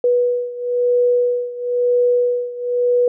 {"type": "beating tone pair", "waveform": "sine", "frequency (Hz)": [488.6, 489.6], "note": ["B4", "B4"], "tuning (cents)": [-19, -15], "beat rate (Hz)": 1, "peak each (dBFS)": [-16, -19], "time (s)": [0.04, 3.08], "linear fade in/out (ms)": 2, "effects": []}